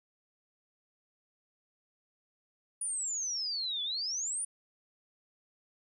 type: exponential two-way sweep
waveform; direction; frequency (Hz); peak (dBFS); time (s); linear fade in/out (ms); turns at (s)
sine; down then up; 9720 to 3390 to 9720; -32; 2.81-4.45; 5; 3.83
effects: none